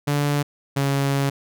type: tone pair in turn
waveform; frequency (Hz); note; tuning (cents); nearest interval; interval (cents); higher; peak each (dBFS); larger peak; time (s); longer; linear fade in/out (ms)
sawtooth; 144.8 / 138.89; D3 / C#3; -24 / +4; minor second; 72; first; -15; neither; 0.07-0.43 / 0.76-1.3; second; 10
effects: none

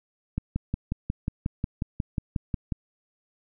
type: click train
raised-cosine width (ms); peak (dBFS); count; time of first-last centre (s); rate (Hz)
5; -14; 14; 0.38-2.722; 5.55
effects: none

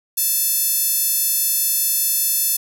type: tone with high-pass filter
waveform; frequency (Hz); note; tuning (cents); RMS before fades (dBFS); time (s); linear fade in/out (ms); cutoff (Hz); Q
10% pulse; 875; A5; -10; -19; 0.17-2.57; 10; 9200; 4.7
effects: none

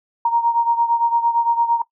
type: beating tone pair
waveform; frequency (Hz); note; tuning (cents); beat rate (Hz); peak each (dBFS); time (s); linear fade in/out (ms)
sine; 932.3 / 941.1; A#5 / A#5; 0 / +16; 8.8; -16 / -20; 0.25-1.82; 5
effects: noise-tail reverb RT60 0.1 s tail -20 dB re dry

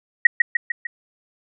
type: tone with echo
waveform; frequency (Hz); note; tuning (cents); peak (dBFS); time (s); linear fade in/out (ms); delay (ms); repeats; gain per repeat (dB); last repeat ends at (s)
sine; 1896; A#6; +29; -4; 0.25-0.27; 5; 150; 4; -5; 0.87
effects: none

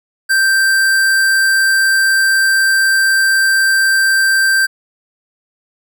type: tone with hard clipping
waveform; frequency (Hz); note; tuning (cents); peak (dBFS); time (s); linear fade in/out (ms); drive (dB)
sine; 1568; G6; 0; -11; 0.29-4.67; 20; 18
effects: none

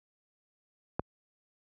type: click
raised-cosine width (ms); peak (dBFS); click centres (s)
1; -15; 0.995
effects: high-pass 60 Hz 12 dB/octave

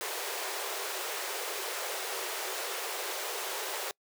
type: high-pass noise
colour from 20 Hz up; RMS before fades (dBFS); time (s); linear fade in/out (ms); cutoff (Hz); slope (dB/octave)
pink; -36; 0.01-3.91; 0; 360; 96
effects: noise-tail reverb RT60 0.1 s tail -26 dB re dry

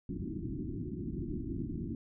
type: low-pass noise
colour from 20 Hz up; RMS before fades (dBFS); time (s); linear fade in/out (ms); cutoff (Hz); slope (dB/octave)
white; -38; 0.09-1.95; 2; 360; 96
effects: none

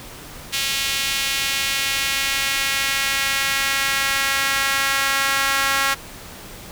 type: tone with high-pass filter sweep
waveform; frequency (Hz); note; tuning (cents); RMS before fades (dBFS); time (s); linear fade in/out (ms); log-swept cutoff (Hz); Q
sawtooth; 273.4; C#4; -24; -21; 0.52-5.95; 20; 2900 to 1400; 1.4
effects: pink hiss -38 dBFS RMS until 6.71 s

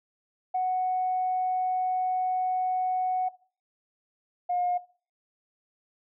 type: tone pair in turn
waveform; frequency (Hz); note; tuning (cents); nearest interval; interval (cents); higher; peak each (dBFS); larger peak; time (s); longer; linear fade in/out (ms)
sine; 740 / 715.2; F#5 / F5; 0 / +41; minor second; 59; first; -23 / -24; first; 0.54-3.29 / 4.49-4.78; first; 10
effects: noise-tail reverb RT60 0.4 s tail -18 dB re dry + tanh soft clip ceiling -19 dBFS

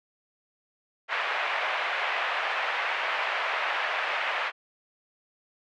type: band-pass noise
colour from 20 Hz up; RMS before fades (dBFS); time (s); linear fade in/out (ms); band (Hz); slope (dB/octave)
white; -29; 1.08-4.52; 50; 590 to 2500; 24
effects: none

